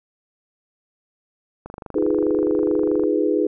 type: click train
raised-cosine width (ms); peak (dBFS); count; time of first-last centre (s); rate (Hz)
1; -20; 35; 1.66-3.037; 24.7
type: chord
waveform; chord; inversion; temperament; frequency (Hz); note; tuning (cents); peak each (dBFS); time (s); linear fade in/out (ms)
sine; F half-diminished seventh; third; equal; 311.1 / 349.2 / 415.3 / 493.9; Eb4 / F4 / Ab4 / Cb5; 0 / 0 / 0 / 0; -21 / -24 / -21 / -24; 1.95-3.47; 5
effects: none